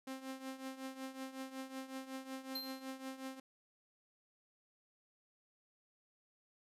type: tone with tremolo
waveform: sawtooth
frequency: 264.5 Hz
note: C4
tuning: 19 cents sharp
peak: -37 dBFS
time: 0.07-3.4 s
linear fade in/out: 5 ms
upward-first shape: triangle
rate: 5.4 Hz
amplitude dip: 80%
type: tone with exponential decay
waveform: square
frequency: 4151 Hz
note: C8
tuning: 15 cents flat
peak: -38 dBFS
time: 2.55-2.96 s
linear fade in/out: 5 ms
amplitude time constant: 87 ms
effects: resampled to 32000 Hz